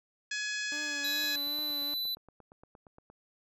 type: harmonic tone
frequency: 843 Hz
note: G#5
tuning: 26 cents sharp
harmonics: 2 / 3 / 4 / 5 / 6 / 7 / 8 / 9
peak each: -35 / -40 / -43 / -44 / -42 / -46 / -47 / -48 dBFS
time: 0.31-1.36 s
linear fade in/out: 5 ms
type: tone with vibrato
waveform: sawtooth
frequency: 293.7 Hz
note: D4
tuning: in tune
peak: -39 dBFS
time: 0.72-1.94 s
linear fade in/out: 0 ms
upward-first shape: triangle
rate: 2.5 Hz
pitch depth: 50 cents each way
type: tone with pitch glide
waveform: square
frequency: 3951 to 3990 Hz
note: B7 to B7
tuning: 0 to +17 cents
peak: -32 dBFS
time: 1.04-2.15 s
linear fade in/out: 5 ms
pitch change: +17 cents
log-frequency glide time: 1.21-1.3 s
type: click train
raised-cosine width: 1 ms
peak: -39 dBFS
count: 17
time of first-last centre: 1.24-3.1 s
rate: 8.6 Hz
effects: none